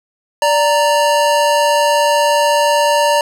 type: tone pair together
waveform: square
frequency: 585 / 928.6 Hz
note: D5 / A#5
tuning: -7 / -7 cents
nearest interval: minor sixth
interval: 800 cents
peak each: -14 dBFS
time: 0.42-3.21 s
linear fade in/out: 2 ms
effects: low-pass 11000 Hz 12 dB/octave + 8-bit